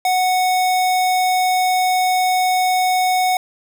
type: tone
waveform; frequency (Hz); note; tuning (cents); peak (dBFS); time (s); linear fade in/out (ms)
square; 738; F#5; -5; -15; 0.05-3.37; 2
effects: none